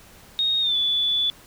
sine tone with pitch glide, 3729 to 3459 Hz, A#7 to A7, 0 to -30 cents, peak -19 dBFS, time 0.39-1.3 s, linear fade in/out 0 ms, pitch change -130 cents, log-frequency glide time 0.61-0.76 s, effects pink hiss -49 dBFS RMS until 1.46 s

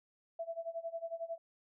sine tone with tremolo, 665 Hz, E5, 15 cents sharp, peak -35 dBFS, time 0.39-1.38 s, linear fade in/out 5 ms, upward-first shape sine, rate 11 Hz, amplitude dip 90%, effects none

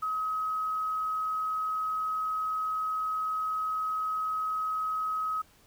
sine tone with quantisation, 1272 Hz, D#6, 38 cents sharp, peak -28 dBFS, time 0.02-5.42 s, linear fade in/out 10 ms, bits 9, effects pink hiss -61 dBFS RMS until 5.66 s

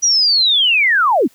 sine linear sweep, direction down, 5900 to 185 Hz, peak -10 dBFS, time 0.02-1.28 s, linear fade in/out 20 ms, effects white hiss -52 dBFS RMS until 1.34 s

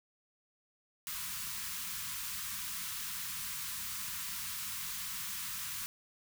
white band-stop noise, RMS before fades -40 dBFS, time 1.07-5.86 s, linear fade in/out 0 ms, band 220 to 940 Hz, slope 96 dB/octave, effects none

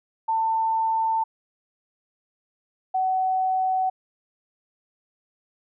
sine tone pair in turn, 894 / 751.8 Hz, A5 / F#5, +27 / +27 cents, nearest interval minor third, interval 300 cents, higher first, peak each -20 dBFS, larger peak neither, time 0.28-1.24 / 2.94-3.9 s, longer neither, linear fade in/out 10 ms, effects none

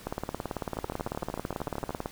two click trains, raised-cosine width 1 ms, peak -20 / -17 dBFS, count 16 / 37, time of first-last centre 0.77-1.906 / 0.07-2.059 s, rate 13.2 / 18.1 Hz, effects pink hiss -49 dBFS RMS until 2.11 s

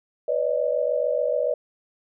sine tone cluster, 496.3 / 571 / 618 Hz, B4 / D5 / D#5, +8 / -49 / -12 cents, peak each -25 dBFS, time 0.28-1.54 s, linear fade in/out 5 ms, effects none

